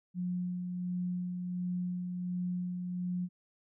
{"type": "tone with tremolo", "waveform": "sine", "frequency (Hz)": 179.3, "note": "F3", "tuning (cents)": 46, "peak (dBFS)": -31, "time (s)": [0.14, 3.29], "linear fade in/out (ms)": 50, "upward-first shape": "sine", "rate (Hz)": 1.4, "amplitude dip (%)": 35, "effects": []}